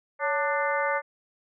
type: harmonic tone with a mistuned harmonic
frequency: 296.2 Hz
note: D4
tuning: 15 cents sharp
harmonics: 2 / 3 / 4 / 5 / 6 / 7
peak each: -28 / -30 / -31 / -32 / -33 / -33 dBFS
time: 0.19-1.02 s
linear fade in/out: 50 ms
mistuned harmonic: 2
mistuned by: -94 cents
effects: none